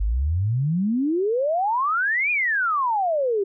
sine exponential two-way sweep, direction up then down, 47.41 to 2489 to 381.3 Hz, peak -19 dBFS, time 0-3.44 s, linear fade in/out 10 ms, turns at 2.31 s, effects none

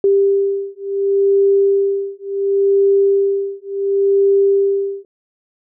sine beating tone pair, 395.3 / 396 Hz, G4 / G4, +15 / +18 cents, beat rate 0.7 Hz, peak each -15 dBFS, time 0.04-5.05 s, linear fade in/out 2 ms, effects none

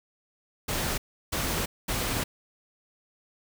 pink noise bursts at uneven times, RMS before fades -29 dBFS, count 3, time 0.68-0.98 / 1.32-1.66 / 1.88-2.24 s, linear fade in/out 10 ms, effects none

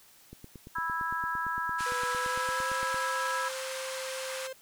click train, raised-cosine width 3 ms, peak -32 dBFS, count 24, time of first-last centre 0.33-2.944 s, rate 8.8 Hz
harmonic tone, 329 Hz, E4, 3 cents flat, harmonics 3 / 4 / 5, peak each -34 / -34 / -34 dBFS, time 0.75-3.49 s, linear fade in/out 10 ms
pink band-pass noise, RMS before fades -40 dBFS, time 1.78-4.48 s, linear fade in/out 20 ms, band 910 to 11000 Hz, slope 48 dB/octave
45% pulse tone with pitch glide, 495.4 to 524.9 Hz, B4 to C5, +5 to +5 cents, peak -37 dBFS, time 1.86-4.53 s, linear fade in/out 5 ms, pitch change +100 cents, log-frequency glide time 2.09-2.71 s
effects white hiss -58 dBFS RMS until 4.61 s

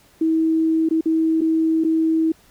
sine tone with dropouts, 321.8 Hz, E4, 42 cents flat, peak -15 dBFS, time 0.21-2.32 s, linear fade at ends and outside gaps 5 ms, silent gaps 0.889-0.909 / 1.01-1.057 / 1.409-1.415 / 1.839-1.846 s, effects pink hiss -54 dBFS RMS until 2.5 s

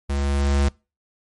square tone with level ramp, 70.1 Hz, C#2, 20 cents sharp, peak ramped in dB -22 to -16 dBFS, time 0.09-0.69 s, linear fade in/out 10 ms, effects noise-tail reverb RT60 0.3 s tail -25 dB re dry + MP3 48 kbps

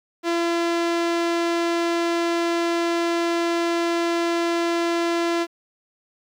sawtooth tone, 339.4 Hz, F4, 49 cents flat, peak -16 dBFS, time 0.23-5.47 s, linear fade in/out 50 ms, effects low-pass 6000 Hz 12 dB/octave + 9-bit

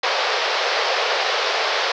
pink band-pass noise, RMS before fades -21 dBFS, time 0.03-1.92 s, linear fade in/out 5 ms, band 440 to 5300 Hz, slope 48 dB/octave, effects none

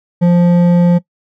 sine tone with hard clipping, 174.61 Hz, F3, in tune, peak -8 dBFS, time 0.21-0.99 s, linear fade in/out 20 ms, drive 8 dB, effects noise-tail reverb RT60 0.1 s tail -20 dB re dry

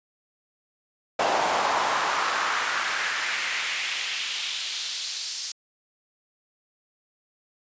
brown noise with high-pass filter sweep, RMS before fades -27 dBFS, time 1.19-5.52 s, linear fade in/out 5 ms, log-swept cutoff 680 to 5200 Hz, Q 1.9, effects resampled to 16000 Hz

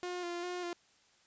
sawtooth tone with vibrato, 352.5 Hz, F4, 16 cents sharp, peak -33 dBFS, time 0.03-0.73 s, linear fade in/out 0 ms, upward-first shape square, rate 2.5 Hz, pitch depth 25 cents each way, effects white hiss -67 dBFS RMS until 1.26 s + resampled to 16000 Hz

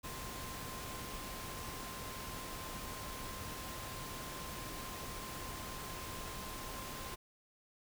sine tone in noise, 1046.5 Hz, C6, in tune, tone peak -50 dBFS, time 0.03-7.16 s, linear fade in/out 20 ms, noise pink, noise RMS -45 dBFS, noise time 0.03-7.16 s, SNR -8 dB, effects none

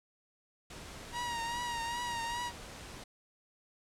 pink noise, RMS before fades -47 dBFS, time 0.7-3.04 s, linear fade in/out 5 ms
sawtooth tone with vibrato, 946 Hz, A#5, 25 cents sharp, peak -31 dBFS, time 1.12-2.52 s, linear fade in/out 50 ms, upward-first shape triangle, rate 2.5 Hz, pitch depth 52 cents each way
effects low-pass 9000 Hz 12 dB/octave

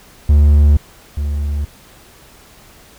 triangle tone pair in turn, 73.4 / 72.72 Hz, D2 / D2, 0 / -16 cents, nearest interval unison, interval 16 cents, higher first, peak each -4 / -14 dBFS, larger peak first, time 0.29-0.77 / 1.17-1.65 s, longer neither, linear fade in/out 5 ms, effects pink hiss -44 dBFS RMS until 2.98 s

